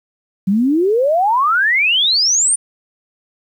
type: exponential sweep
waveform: sine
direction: up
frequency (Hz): 184.4 to 9397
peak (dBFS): -11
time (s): 0.47-2.56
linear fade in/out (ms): 10
effects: 8-bit